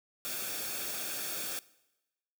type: noise with comb filter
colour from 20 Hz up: white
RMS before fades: -37 dBFS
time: 0.25-1.59 s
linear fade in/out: 0 ms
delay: 1 ms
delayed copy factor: -0.6
effects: noise-tail reverb RT60 1.0 s tail -21 dB re dry